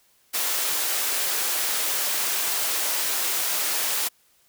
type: high-pass noise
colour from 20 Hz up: white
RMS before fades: -25 dBFS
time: 0.33-4.09 s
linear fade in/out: 20 ms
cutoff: 410 Hz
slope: 12 dB/octave
effects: white hiss -62 dBFS RMS until 4.48 s